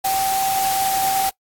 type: tone in noise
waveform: sine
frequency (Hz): 774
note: G5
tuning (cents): -22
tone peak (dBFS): -18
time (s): 0.04-1.3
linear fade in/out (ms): 10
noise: white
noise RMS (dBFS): -25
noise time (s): 0.04-1.3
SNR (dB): +4
effects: noise-tail reverb RT60 0.1 s tail -21 dB re dry + AAC 64 kbps